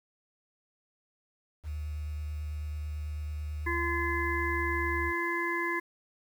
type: tone with vibrato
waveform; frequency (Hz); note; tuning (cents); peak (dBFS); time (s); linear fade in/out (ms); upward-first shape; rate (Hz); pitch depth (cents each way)
sine; 75.6; D#2; -49; -33; 1.63-5.13; 50; triangle; 9.1; 18
type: harmonic tone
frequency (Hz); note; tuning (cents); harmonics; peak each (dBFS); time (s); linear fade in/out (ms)
342.5; F4; -34; 1 / 3 / 5 / 6; -34 / -34 / -34 / -34; 3.66-5.8; 10
effects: 9-bit